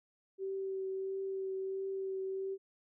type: tone with vibrato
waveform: sine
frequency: 384.4 Hz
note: G4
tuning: 34 cents flat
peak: -35 dBFS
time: 0.38-2.58 s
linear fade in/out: 50 ms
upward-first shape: triangle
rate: 1.5 Hz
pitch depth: 15 cents each way
effects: none